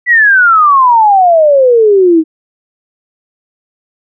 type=exponential sweep; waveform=sine; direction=down; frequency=1987 to 310 Hz; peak=-3 dBFS; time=0.06-2.24 s; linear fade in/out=50 ms; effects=none